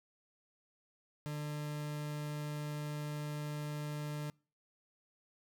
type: tone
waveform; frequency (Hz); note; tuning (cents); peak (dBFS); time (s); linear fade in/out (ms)
40% pulse; 148.9; D3; +24; -37; 1.26-4.3; 0
effects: noise-tail reverb RT60 0.4 s tail -26 dB re dry